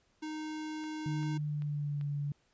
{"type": "tone", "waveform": "square", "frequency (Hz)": 309.5, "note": "D#4", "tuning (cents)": -9, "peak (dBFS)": -38, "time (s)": [0.22, 1.38], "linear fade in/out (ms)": 10}
{"type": "click train", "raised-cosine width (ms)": 0.3, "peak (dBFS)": -38, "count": 4, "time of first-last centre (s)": [0.84, 2.012], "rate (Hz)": 2.56}
{"type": "tone with pitch glide", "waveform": "sine", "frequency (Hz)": [150, 144.14], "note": ["D3", "D3"], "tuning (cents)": [37, -32], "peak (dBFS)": -32, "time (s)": [1.06, 2.32], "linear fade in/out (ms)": 2, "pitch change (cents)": -69, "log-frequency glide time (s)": [1.36, 2.05]}
{"effects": ["pink hiss -72 dBFS RMS until 2.53 s", "resampled to 16000 Hz"]}